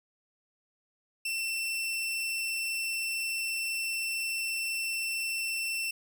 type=tone; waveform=sawtooth; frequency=2689 Hz; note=E7; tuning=34 cents sharp; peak=-27 dBFS; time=1.25-5.91 s; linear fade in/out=5 ms; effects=none